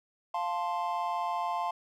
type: chord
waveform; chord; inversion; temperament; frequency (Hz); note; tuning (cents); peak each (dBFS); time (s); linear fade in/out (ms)
triangle; F major; none; equal; 698.5 / 880 / 1046.5; F5 / A5 / C6; 0 / 0 / 0; -32; 0.34-1.71; 5
effects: none